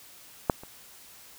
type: clicks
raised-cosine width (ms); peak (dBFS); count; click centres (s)
1; -6 / -29; 2; 0.498 / 0.635
effects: white hiss -51 dBFS RMS until 1.38 s